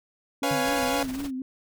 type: tone with vibrato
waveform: sine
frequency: 270 Hz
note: C#4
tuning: 45 cents flat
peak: -29 dBFS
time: 0.42-1.42 s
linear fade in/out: 2 ms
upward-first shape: sine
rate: 4 Hz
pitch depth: 89 cents each way
type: chord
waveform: sawtooth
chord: C# dominant seventh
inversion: third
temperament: equal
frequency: 493.9 / 554.4 / 698.5 / 830.6 Hz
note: B4 / C#5 / E#5 / G#5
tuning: 0 / 0 / 0 / 0 cents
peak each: -26 dBFS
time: 0.43-1.03 s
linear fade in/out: 2 ms
type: tone with exponential decay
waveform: sine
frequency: 146.83 Hz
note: D3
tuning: in tune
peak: -27 dBFS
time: 0.51-0.78 s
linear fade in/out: 0 ms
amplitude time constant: 57 ms
type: noise with tremolo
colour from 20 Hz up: pink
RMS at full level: -37 dBFS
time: 0.61-1.31 s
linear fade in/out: 50 ms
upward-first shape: sine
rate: 19 Hz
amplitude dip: 60%
effects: none